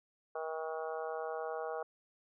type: harmonic tone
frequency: 159.4 Hz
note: D#3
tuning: 42 cents sharp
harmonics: 3 / 4 / 5 / 6 / 7 / 8 / 9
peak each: -40 / -42 / -43 / -55 / -47 / -50 / -50 dBFS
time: 0.35-1.83 s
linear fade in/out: 5 ms
effects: none